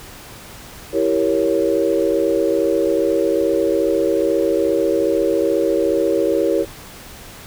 sine chord, E diminished seventh, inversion none, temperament equal, 329.6 / 392 / 466.2 / 554.4 Hz, E4 / G4 / Bb4 / Db5, 0 / 0 / 0 / 0 cents, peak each -20 dBFS, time 0.92-6.66 s, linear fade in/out 50 ms, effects pink hiss -38 dBFS RMS until 7.46 s

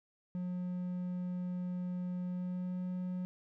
triangle tone with pitch glide, 180 to 181.78 Hz, F#3 to F#3, -47 to -30 cents, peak -33 dBFS, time 0.35-3.25 s, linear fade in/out 0 ms, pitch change +17 cents, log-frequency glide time 2.25-2.82 s, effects none

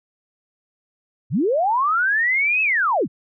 sine linear two-way sweep, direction up then down, 92.5 to 2615 to 92.5 Hz, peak -16 dBFS, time 1.3-3.08 s, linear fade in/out 50 ms, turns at 2.62 s, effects none

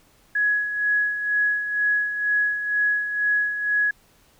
sine tone with tremolo, 1677 Hz, G#6, 16 cents sharp, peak -17 dBFS, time 0.35-3.91 s, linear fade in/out 5 ms, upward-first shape sine, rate 2.1 Hz, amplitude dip 60%, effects pink hiss -58 dBFS RMS until 4.39 s

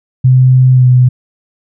sine tone with pitch glide, 128.6 to 125.95 Hz, C3 to B2, -30 to +34 cents, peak -3 dBFS, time 0.24-1.09 s, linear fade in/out 10 ms, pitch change -36 cents, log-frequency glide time 0.73-0.86 s, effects none

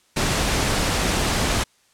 pink noise, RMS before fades -21 dBFS, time 0.16-1.64 s, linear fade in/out 10 ms, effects white hiss -60 dBFS RMS until 1.93 s + low-pass 9000 Hz 12 dB/octave

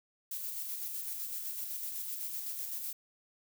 violet noise with tremolo, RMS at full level -38 dBFS, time 0.31-2.93 s, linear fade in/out 5 ms, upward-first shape square, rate 7.9 Hz, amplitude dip 30%, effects none

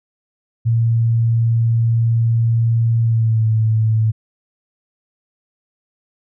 sine tone with pitch glide, 115.2 to 110.44 Hz, A#2 to A2, -20 to +7 cents, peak -12 dBFS, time 0.65-4.12 s, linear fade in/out 20 ms, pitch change -73 cents, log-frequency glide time 3.01-3.46 s, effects none

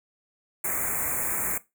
white band-stop noise, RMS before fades -28 dBFS, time 0.64-1.58 s, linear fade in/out 5 ms, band 2400 to 6800 Hz, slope 96 dB/octave, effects noise-tail reverb RT60 0.2 s tail -17 dB re dry

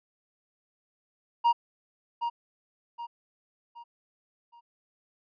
triangle tone with echo, 942 Hz, A#5, 18 cents sharp, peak -17 dBFS, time 1.44-1.53 s, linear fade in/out 20 ms, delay 770 ms, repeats 4, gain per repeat -8 dB, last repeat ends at 4.61 s, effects resampled to 11025 Hz

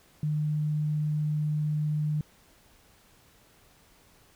sine tone, 151.3 Hz, D#3, 48 cents flat, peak -25 dBFS, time 0.23-2.21 s, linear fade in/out 2 ms, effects pink hiss -60 dBFS RMS until 4.35 s

